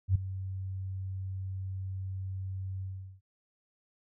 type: tone with ADSR envelope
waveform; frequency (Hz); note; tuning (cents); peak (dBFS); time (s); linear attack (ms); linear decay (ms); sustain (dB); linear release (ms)
sine; 95; F#2; +46; -19; 0.08-3.21; 72; 7; -15; 390
effects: none